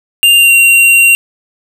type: tone with pitch glide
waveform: square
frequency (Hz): 2794 to 2756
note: F7 to F7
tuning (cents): 0 to -24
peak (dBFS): -4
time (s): 0.23-1.15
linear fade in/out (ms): 0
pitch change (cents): -24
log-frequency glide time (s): 0.36-0.53
effects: none